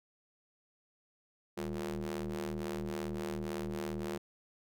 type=ring-modulated tone; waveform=sawtooth; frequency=77.78 Hz; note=D#2; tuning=in tune; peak=-29 dBFS; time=1.57-4.18 s; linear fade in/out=10 ms; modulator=274 Hz; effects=none